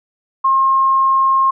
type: tone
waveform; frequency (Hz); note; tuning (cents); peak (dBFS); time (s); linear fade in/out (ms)
sine; 1070; C6; +38; -10; 0.44-1.51; 10
effects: none